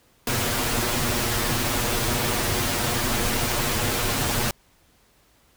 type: noise with comb filter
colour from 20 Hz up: pink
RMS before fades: -24 dBFS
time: 0.27-4.51 s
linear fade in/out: 2 ms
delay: 8.4 ms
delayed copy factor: +0.9
effects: pink hiss -60 dBFS RMS until 5.56 s